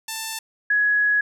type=tone pair in turn; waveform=5% pulse / sine; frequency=888 / 1676.3 Hz; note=A5 / G#6; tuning=+16 / +16 cents; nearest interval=major seventh; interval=1100 cents; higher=second; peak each=-16 dBFS; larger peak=neither; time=0.08-0.39 / 0.7-1.21 s; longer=second; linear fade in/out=5 ms; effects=none